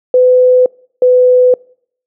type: tone pair in turn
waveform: sine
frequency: 504 / 501.4 Hz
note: B4 / B4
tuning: +35 / +26 cents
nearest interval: unison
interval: 9 cents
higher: first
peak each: -4 dBFS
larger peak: neither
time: 0.14-0.66 / 1.02-1.54 s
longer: neither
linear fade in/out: 2 ms
effects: noise-tail reverb RT60 0.6 s tail -26 dB re dry